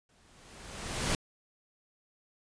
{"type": "noise with exponential growth", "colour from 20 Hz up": "pink", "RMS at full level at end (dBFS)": -28, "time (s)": [0.09, 1.15], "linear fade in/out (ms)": 2, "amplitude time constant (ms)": 230, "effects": ["resampled to 22050 Hz"]}